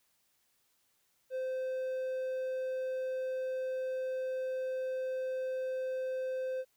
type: tone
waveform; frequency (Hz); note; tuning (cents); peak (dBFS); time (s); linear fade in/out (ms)
triangle; 518; C5; -17; -31; 1.3-6.65; 50
effects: white hiss -74 dBFS RMS until 6.76 s